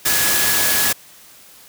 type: tone in noise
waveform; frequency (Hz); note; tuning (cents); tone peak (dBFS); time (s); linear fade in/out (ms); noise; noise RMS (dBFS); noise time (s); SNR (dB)
sine; 1688; G#6; +28; -24; 0.05-0.93; 10; white; -17; 0.05-0.93; -10
effects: white hiss -45 dBFS RMS until 1.68 s + high-pass 60 Hz 12 dB/octave